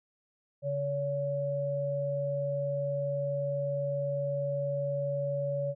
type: tone pair together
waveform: sine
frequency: 141.5 / 566 Hz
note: C#3 / C#5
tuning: +36 / +36 cents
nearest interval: 2 octaves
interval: 2400 cents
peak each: -34 / -30 dBFS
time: 0.62-5.75 s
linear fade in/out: 50 ms
effects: none